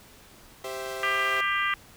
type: chord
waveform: sawtooth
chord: C major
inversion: second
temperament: equal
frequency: 392 / 523.3 / 659.3 Hz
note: G4 / C5 / E5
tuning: 0 / 0 / 0 cents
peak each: -33 / -33 / -34 dBFS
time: 0.64-1.41 s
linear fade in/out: 5 ms
type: harmonic tone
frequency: 397 Hz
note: G4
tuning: 22 cents sharp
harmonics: 3 / 4 / 5 / 6 / 7 / 8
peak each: -28 / -31 / -28 / -35 / -34 / -37 dBFS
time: 1.03-1.74 s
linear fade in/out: 2 ms
effects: pink hiss -52 dBFS RMS until 1.96 s